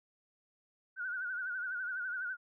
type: tone with vibrato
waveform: sine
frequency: 1480 Hz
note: F#6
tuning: in tune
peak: -35 dBFS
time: 0.96-2.37 s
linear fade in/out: 50 ms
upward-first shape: sine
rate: 12 Hz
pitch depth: 80 cents each way
effects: none